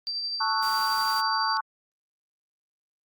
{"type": "tone with tremolo", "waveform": "sine", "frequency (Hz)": 4684, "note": "D8", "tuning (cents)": -5, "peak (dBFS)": -27, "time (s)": [0.07, 1.57], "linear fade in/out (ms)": 0, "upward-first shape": "sine", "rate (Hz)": 12, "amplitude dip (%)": 30}
{"type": "chord", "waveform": "sine", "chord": "F# minor seventh", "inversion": "first", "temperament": "equal", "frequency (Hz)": [880, 1108.7, 1318.5, 1480], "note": ["A5", "C#6", "E6", "F#6"], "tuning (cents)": [0, 0, 0, 0], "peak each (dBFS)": [-28, -28, -34, -32], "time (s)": [0.4, 1.61], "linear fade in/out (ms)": 10}
{"type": "noise", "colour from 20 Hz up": "white", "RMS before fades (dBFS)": -40, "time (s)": [0.62, 1.21], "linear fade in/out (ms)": 10}
{"effects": ["Opus 48 kbps"]}